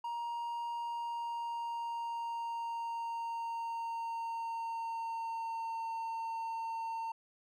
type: tone with pitch glide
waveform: triangle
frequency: 941 to 908.9 Hz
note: A#5 to A#5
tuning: +16 to -44 cents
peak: -34 dBFS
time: 0.04-7.12 s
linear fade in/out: 5 ms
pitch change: -60 cents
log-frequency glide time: 0.71-5.86 s
effects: none